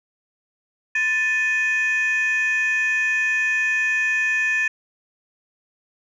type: tone pair together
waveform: sine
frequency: 1762 / 2492 Hz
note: A6 / D#7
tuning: +2 / +2 cents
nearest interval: tritone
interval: 600 cents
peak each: -18 / -20 dBFS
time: 0.95-4.68 s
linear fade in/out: 5 ms
effects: tanh soft clip ceiling -15 dBFS